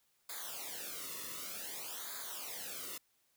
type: noise with flanger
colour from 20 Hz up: white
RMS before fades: -44 dBFS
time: 0.29-2.98 s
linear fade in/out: 5 ms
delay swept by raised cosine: 0.35 to 1.3 ms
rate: 0.54 Hz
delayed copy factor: -0.95
effects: white hiss -75 dBFS RMS until 3.36 s